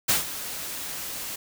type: noise with ADSR envelope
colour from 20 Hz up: white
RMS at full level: -20 dBFS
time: 0.08-1.36 s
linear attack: 15 ms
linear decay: 140 ms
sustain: -14 dB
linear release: 7 ms
effects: none